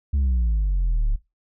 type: exponential sweep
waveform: sine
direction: down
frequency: 72.2 to 34.2 Hz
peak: -15 dBFS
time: 0.13-1.16 s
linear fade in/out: 10 ms
effects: noise-tail reverb RT60 0.2 s tail -18 dB re dry + tanh soft clip ceiling -17 dBFS